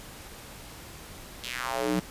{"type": "tone with high-pass filter sweep", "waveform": "square", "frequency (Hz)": 61.74, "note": "B1", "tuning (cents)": 0, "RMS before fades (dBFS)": -30, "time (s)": [1.43, 2], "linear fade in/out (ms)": 10, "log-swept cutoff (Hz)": [3600, 190], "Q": 2.5, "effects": ["pink hiss -45 dBFS RMS until 2.1 s", "resampled to 32000 Hz"]}